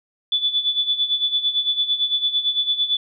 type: tone with tremolo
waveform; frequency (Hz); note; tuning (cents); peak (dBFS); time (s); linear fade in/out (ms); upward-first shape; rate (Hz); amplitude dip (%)
sine; 3467; A7; -26; -15; 0.32-2.97; 2; sine; 8.9; 75
effects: none